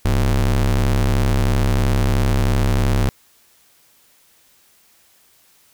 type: ring-modulated tone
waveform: square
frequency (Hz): 68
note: C#2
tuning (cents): -33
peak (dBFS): -12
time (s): 0.05-3.09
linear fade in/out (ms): 0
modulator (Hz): 31.5
effects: white hiss -55 dBFS RMS until 5.73 s